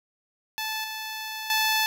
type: tone with level steps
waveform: 10% pulse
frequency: 873 Hz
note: A5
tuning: 14 cents flat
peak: -20 / -24 / -13 dBFS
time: 0.58-1.86 s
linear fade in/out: 0 ms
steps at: 0.84 / 1.5 s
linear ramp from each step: 2 ms
effects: none